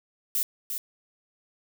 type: noise with echo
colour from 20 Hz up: violet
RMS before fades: -26 dBFS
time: 0.35-0.43 s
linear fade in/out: 0 ms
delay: 350 ms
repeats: 1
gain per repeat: -6 dB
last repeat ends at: 0.78 s
effects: none